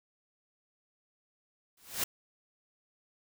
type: noise with exponential growth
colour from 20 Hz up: white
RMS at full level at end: -28 dBFS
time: 1.77-2.04 s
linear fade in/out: 5 ms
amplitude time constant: 58 ms
effects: none